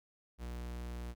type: tone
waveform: 45% pulse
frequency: 59.9 Hz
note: A#1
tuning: 48 cents sharp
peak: -40 dBFS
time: 0.38-1.15 s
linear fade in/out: 50 ms
effects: none